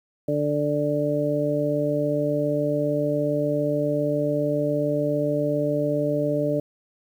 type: harmonic tone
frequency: 147.1 Hz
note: D3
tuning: 3 cents sharp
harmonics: 1 / 2 / 3 / 4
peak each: -28 / -26 / -28 / -24 dBFS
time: 0.28-6.6 s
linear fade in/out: 5 ms
effects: 9-bit